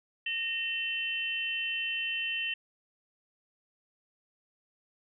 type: tone cluster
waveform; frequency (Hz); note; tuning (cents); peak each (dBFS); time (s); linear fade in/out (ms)
sine; 1848 / 2700 / 3059; A#6 / E7 / G7; -16 / +41 / -43; -38 / -32 / -36; 0.26-2.54; 5
effects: none